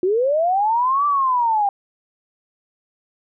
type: linear two-way sweep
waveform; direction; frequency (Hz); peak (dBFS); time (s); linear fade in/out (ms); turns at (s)
sine; up then down; 349.2 to 1174.7 to 786; -15; 0.03-1.69; 2; 1.06
effects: none